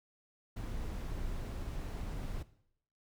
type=noise; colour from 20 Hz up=brown; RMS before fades=-39 dBFS; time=0.56-2.43 s; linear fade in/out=10 ms; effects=noise-tail reverb RT60 0.7 s tail -17 dB re dry